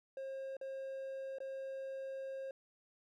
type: tone with dropouts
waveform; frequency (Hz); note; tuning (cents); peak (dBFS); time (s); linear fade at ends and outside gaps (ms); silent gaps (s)
triangle; 536; C5; +42; -39; 0.17-2.51; 2; 0.568-0.612 / 1.385-1.403
effects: none